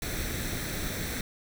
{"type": "noise with comb filter", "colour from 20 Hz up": "pink", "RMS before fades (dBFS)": -33, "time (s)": [0.02, 1.21], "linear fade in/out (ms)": 2, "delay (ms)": 0.51, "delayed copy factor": 0.6, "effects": []}